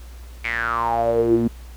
sawtooth tone with band-pass filter sweep, 116.54 Hz, A#2, in tune, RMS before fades -20 dBFS, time 0.44-1.48 s, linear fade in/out 10 ms, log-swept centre 2300 to 250 Hz, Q 9.4, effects added 60 Hz sine -36 dBFS peak until 1.76 s + pink hiss -49 dBFS RMS until 1.76 s

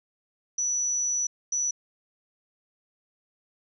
sine tone bursts at uneven times, 5920 Hz, F#8, in tune, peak -24 dBFS, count 2, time 0.58-1.27 / 1.52-1.71 s, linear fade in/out 5 ms, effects none

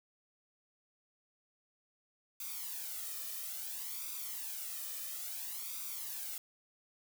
blue noise with flanger, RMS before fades -42 dBFS, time 2.4-6.38 s, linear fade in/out 2 ms, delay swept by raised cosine 0.83 to 1.67 ms, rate 0.59 Hz, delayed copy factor +0.75, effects none

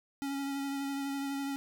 square tone with vibrato, 277.2 Hz, C#4, in tune, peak -34 dBFS, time 0.22-1.56 s, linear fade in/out 0 ms, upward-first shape triangle, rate 12 Hz, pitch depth 21 cents each way, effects none

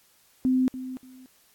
sine tone with echo, 257.4 Hz, C4, 28 cents flat, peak -19 dBFS, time 0.45-0.68 s, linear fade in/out 0 ms, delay 290 ms, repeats 2, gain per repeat -13 dB, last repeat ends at 1.26 s, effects white hiss -61 dBFS RMS until 1.54 s + AAC 64 kbps

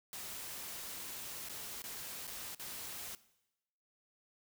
white noise with dropouts, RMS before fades -45 dBFS, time 0.13-3.15 s, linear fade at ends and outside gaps 1 ms, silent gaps 1.487-1.495 / 1.82-1.84 / 2.27-2.276 / 2.548-2.596 s, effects noise-tail reverb RT60 0.9 s tail -18 dB re dry

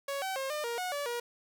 sawtooth tone with pitch steps, 557 / 765 / 536 / 602 / 470.6 / 730 / 575 / 477.2 Hz, C#5 / G5 / C5 / D5 / A#4 / F#5 / D5 / A#4, +8 / -42 / +42 / +43 / +16 / -24 / -37 / +41 cents, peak -29 dBFS, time 0.08-1.2 s, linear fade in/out 5 ms, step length 140 ms, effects none

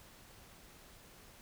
silence, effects pink hiss -58 dBFS RMS until 1.41 s

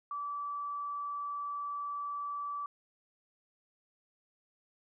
sine tone, 1156 Hz, D6, 28 cents flat, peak -35 dBFS, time 0.11-2.66 s, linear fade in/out 2 ms, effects none

